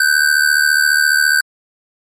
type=ring-modulated tone; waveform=square; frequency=1537 Hz; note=G6; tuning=35 cents flat; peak=-8 dBFS; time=0-1.41 s; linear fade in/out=2 ms; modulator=37.3 Hz; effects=MP3 64 kbps